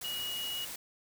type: tone in noise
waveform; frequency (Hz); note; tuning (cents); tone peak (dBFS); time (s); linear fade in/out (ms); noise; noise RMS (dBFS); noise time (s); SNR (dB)
sine; 2900; F#7; -35; -35; 0.04-0.65; 5; white; -42; 0.01-0.76; +4
effects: none